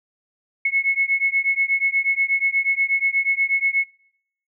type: beating tone pair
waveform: sine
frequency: 2187 / 2195.3 Hz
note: C#7 / C#7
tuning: -24 / -17 cents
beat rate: 8.3 Hz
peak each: -21 dBFS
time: 0.65-3.84 s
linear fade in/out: 5 ms
effects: noise-tail reverb RT60 0.7 s tail -21 dB re dry